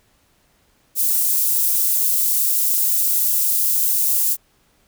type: high-pass noise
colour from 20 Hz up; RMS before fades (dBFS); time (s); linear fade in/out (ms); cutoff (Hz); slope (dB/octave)
white; -18; 0.95-4.37; 50; 10000; 12
effects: pink hiss -60 dBFS RMS until 4.87 s